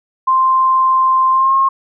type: tone with pitch glide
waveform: sine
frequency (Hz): 1046.5 to 1075.9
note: C6 to C6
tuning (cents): 0 to +48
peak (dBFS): -9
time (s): 0.27-1.69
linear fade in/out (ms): 10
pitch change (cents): +48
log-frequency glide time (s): 1.32-1.54
effects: none